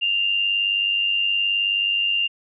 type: tone with amplitude modulation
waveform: sine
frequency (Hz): 2794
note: F7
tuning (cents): 0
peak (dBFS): -16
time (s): 0.01-2.28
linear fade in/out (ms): 20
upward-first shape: sine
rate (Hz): 99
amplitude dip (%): 50
effects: none